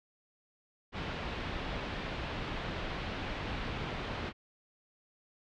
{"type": "low-pass noise", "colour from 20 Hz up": "pink", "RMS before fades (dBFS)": -38, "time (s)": [0.92, 4.33], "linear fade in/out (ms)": 50, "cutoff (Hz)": 3700, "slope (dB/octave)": 24, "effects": []}